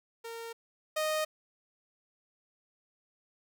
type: tone pair in turn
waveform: sawtooth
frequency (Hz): 460 / 619.9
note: A#4 / D#5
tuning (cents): -23 / -7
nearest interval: perfect fourth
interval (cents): 516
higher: second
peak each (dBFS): -36 / -25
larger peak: second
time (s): 0.24-0.53 / 0.96-1.25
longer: neither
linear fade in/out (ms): 10
effects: none